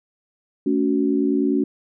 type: chord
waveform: sine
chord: F# minor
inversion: first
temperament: equal with one note detuned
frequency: 220 / 280.4 / 370 Hz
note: A3 / C#4 / F#4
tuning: 0 / +20 / 0 cents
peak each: -23 / -19 / -23 dBFS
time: 0.66-1.64 s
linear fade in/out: 5 ms
effects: none